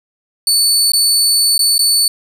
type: tone with dropouts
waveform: 25% pulse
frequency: 4480 Hz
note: C#8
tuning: 18 cents sharp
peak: -5 dBFS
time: 0.47-2.08 s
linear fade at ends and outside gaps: 2 ms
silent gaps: 0.92-0.934 / 1.58-1.591 / 1.781-1.791 s
effects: 7-bit